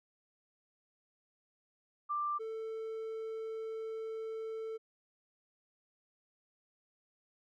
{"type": "tone pair in turn", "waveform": ["sine", "triangle"], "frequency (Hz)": [1182, 444.2], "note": ["D6", "A4"], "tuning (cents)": [11, 16], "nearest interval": "octave + perfect fourth", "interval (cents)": 1695, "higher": "first", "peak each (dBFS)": [-32, -36], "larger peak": "first", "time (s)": [[2.09, 2.39], [2.39, 4.78]], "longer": "second", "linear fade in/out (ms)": 20, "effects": []}